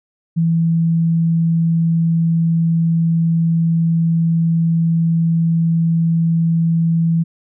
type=tone; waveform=sine; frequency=165.4 Hz; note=E3; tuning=6 cents sharp; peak=-12 dBFS; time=0.36-7.24 s; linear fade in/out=20 ms; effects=none